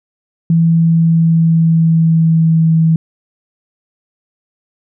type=tone with pitch glide; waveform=sine; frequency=165.5 to 161.91 Hz; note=E3 to E3; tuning=+7 to -31 cents; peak=-7 dBFS; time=0.5-2.96 s; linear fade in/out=2 ms; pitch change=-38 cents; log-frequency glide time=0.61-2.72 s; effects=none